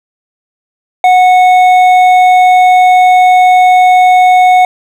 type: tone with hard clipping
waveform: sine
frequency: 734 Hz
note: F#5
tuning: 14 cents flat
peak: -4 dBFS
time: 1.04-4.65 s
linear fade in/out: 2 ms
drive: 7 dB
effects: none